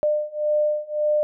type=beating tone pair; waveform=sine; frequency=600 / 601.8 Hz; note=D5 / D5; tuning=+37 / +42 cents; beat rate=1.8 Hz; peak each=-23 / -22 dBFS; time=0.03-1.23 s; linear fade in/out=0 ms; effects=none